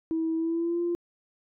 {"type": "tone with pitch glide", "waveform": "sine", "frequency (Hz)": [324.2, 345.5], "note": ["E4", "F4"], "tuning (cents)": [-29, -19], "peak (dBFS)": -24, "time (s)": [0.11, 0.95], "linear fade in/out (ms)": 0, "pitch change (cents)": 110, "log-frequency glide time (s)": [0.36, 0.81], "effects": ["tanh soft clip ceiling -20 dBFS"]}